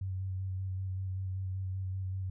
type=tone with vibrato; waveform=sine; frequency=94.4 Hz; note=F#2; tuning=35 cents sharp; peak=-33 dBFS; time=0.01-2.3 s; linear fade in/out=5 ms; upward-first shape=square; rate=5.2 Hz; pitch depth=17 cents each way; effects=none